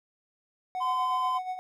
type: tone with tremolo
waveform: triangle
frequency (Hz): 740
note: F#5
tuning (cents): 0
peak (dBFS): -27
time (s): 0.75-1.59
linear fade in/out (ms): 0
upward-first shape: sine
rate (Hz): 8.3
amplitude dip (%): 65
type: tone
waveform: triangle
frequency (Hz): 1026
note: C6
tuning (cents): -34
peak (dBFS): -24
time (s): 0.8-1.39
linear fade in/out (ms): 20
effects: none